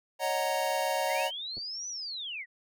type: chord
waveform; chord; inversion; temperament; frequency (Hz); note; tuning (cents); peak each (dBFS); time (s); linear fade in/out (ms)
square; D# minor seventh; third; equal; 554.4 / 622.3 / 740 / 932.3; C#5 / D#5 / F#5 / A#5; 0 / 0 / 0 / 0; -34; 0.19-1.31; 50
type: linear two-way sweep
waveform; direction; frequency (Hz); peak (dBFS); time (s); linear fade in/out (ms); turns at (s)
sine; up then down; 1843 to 6020 to 1843; -35; 1.07-2.46; 50; 1.88
type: clicks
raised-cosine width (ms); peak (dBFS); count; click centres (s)
2; -35; 2; 1.571 / 1.58
effects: none